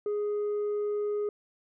sine tone with tanh clipping, 415.3 Hz, G#4, in tune, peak -28 dBFS, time 0.06-1.29 s, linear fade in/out 2 ms, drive 2 dB, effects none

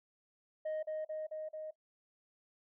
sine tone with echo, 622.3 Hz, D#5, in tune, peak -32 dBFS, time 0.65-0.83 s, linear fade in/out 10 ms, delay 220 ms, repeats 4, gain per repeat -2 dB, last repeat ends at 1.71 s, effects noise-tail reverb RT60 0.1 s tail -17 dB re dry + tanh soft clip ceiling -34 dBFS

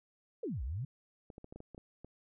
sine exponential two-way sweep, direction down then up, 523 to 55 to 144.9 Hz, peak -35 dBFS, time 0.43-0.85 s, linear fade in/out 5 ms, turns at 0.63 s
clicks, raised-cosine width 2 ms, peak -35 dBFS, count 9, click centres 1.302 / 1.381 / 1.444 / 1.525 / 1.56 / 1.604 / 1.747 / 1.779 / 2.046 s
effects none

